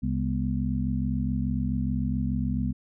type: harmonic tone with a mistuned harmonic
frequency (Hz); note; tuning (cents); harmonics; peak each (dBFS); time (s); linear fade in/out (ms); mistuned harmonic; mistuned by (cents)
67; C2; +42; 1 / 2 / 3 / 4; -30 / -30 / -30 / -30; 0.02-2.73; 20; 4; -150
effects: none